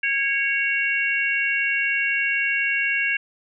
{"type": "tone cluster", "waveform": "sine", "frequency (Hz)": [1644, 2229, 2746], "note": ["G#6", "C#7", "F7"], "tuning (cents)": [-18, 9, -30], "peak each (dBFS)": -24, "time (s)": [0.03, 3.17], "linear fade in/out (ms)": 5, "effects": []}